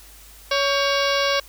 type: harmonic tone with a mistuned harmonic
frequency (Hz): 560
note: C#5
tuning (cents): +18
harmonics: 1 / 2 / 3 / 4 / 5 / 6 / 7 / 8 / 9 / 10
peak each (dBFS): -22 / -25 / -27 / -28 / -29 / -30 / -30 / -31 / -32 / -32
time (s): 0.51-1.4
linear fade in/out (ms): 5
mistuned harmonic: 3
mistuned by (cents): -92
effects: added 50 Hz sine -47 dBFS peak until 1.48 s + white hiss -47 dBFS RMS until 1.48 s